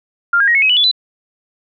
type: tone with pitch steps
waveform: sine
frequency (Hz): 1396.9 / 1623.3 / 1886.3 / 2192 / 2547 / 2960 / 3440 / 3997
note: F6 / G#6 / A#6 / C#7 / D#7 / F#7 / A7 / B7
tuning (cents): 0 / -40 / +20 / -20 / +40 / 0 / -40 / +20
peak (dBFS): -9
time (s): 0.33-0.914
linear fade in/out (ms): 5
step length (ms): 73
effects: none